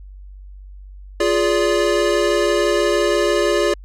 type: chord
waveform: square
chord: D diminished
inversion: first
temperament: equal with one note detuned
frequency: 349.2 / 415.3 / 578.2 Hz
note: F4 / Ab4 / D5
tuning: 0 / 0 / -27 cents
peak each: -20 dBFS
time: 1.2-3.74 s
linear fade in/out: 5 ms
effects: added 48 Hz sine -35 dBFS peak until 3.84 s + low-pass 8000 Hz 12 dB/octave